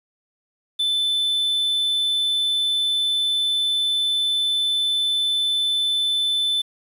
triangle tone, 3520 Hz, A7, in tune, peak -17 dBFS, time 0.79-6.62 s, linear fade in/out 10 ms, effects resampled to 32000 Hz + 8-bit

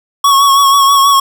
square tone with vibrato, 1108.7 Hz, C#6, in tune, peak -6 dBFS, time 0.24-1.2 s, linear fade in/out 5 ms, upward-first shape sine, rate 6.2 Hz, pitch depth 34 cents each way, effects none

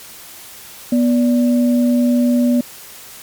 sine tone pair together, 244.1 / 581 Hz, B3 / D5, -20 / -19 cents, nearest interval octave + minor third, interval 1501 cents, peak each -11 / -22 dBFS, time 0.92-2.61 s, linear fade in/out 5 ms, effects white hiss -37 dBFS RMS until 3.22 s + MP3 96 kbps

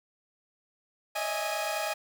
sawtooth tone cluster, 569 / 626 / 655 / 828 / 2471 Hz, C#5 / D#5 / E5 / G#5 / D#7, +45 / +10 / -11 / -5 / -13 cents, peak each -38 / -30 / -34 / -30 / -36 dBFS, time 1.15-1.94 s, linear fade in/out 10 ms, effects none

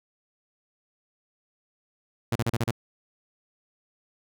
sawtooth tone bursts, 116.54 Hz, A#2, in tune, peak -19 dBFS, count 6, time 2.32-2.711 s, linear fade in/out 5 ms, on 36 ms, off 35 ms, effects none

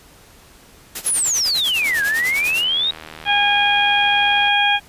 white noise with tremolo, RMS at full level -26 dBFS, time 0.95-2.64 s, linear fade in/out 5 ms, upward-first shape sine, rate 10 Hz, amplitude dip 85%
sine exponential two-way sweep, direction down then up, 11150 to 1600 to 3844 Hz, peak -16 dBFS, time 1.06-2.91 s, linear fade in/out 5 ms, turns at 2.03 s
click train, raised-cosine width 0.3 ms, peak -18 dBFS, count 211, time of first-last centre 1.82-4.482 s, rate 78.9 Hz
harmonic tone, 817 Hz, G#5, 29 cents flat, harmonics 1 / 2 / 3 / 4, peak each -18 / -20 / -19 / -19 dBFS, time 3.25-4.8 s, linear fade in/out 50 ms
effects pink hiss -47 dBFS RMS until 4.88 s + resampled to 32000 Hz

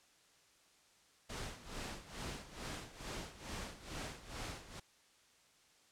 pink noise with tremolo, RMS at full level -43 dBFS, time 1.29-4.8 s, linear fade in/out 10 ms, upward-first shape sine, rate 2.3 Hz, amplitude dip 80%, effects white hiss -68 dBFS RMS until 5.91 s + low-pass 8000 Hz 12 dB/octave

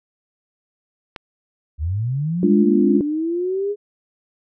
click, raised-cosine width 0.3 ms, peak -15 dBFS, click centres 1.162 s
sine linear sweep, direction up, 69.7 to 417.6 Hz, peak -19 dBFS, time 1.78-3.76 s, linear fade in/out 50 ms
sine chord, D diminished, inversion second, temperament equal, 207.7 / 293.7 / 349.2 Hz, Ab3 / D4 / F4, 0 / 0 / 0 cents, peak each -17 / -18 / -18 dBFS, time 2.43-3.01 s, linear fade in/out 2 ms
effects none

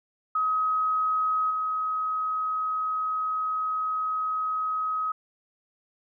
sine tone with level steps, 1268 Hz, D#6, 32 cents sharp, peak -22 / -25 dBFS, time 0.35-5.12 s, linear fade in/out 5 ms, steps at 1.5 s, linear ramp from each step 10 ms, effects none

